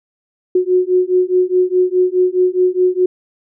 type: beating tone pair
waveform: sine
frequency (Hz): 363.1 / 367.9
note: F#4 / F#4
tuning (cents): -33 / -10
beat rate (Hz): 4.8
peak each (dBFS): -14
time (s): 0.55-3.06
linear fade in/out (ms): 5
effects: none